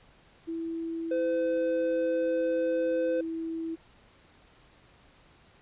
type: tone with pitch glide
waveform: sine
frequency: 329.6 to 326.9 Hz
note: E4 to E4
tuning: 0 to -14 cents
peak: -31 dBFS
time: 0.47-3.76 s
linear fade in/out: 20 ms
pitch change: -14 cents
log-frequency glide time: 1.36-1.44 s
type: tone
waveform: triangle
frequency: 510 Hz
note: C5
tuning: 44 cents flat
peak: -24 dBFS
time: 1.11-3.21 s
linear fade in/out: 5 ms
effects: pink hiss -59 dBFS RMS until 5.61 s + resampled to 8000 Hz